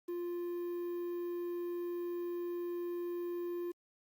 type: tone with quantisation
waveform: triangle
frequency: 349.2 Hz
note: F4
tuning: in tune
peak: -34 dBFS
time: 0.08-3.72 s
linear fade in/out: 10 ms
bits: 10
effects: Opus 48 kbps